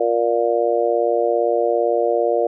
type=harmonic tone; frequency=117.6 Hz; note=A#2; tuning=16 cents sharp; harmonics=3 / 4 / 5 / 6; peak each=-23 / -19 / -20 / -23 dBFS; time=0-2.47 s; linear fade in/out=5 ms; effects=none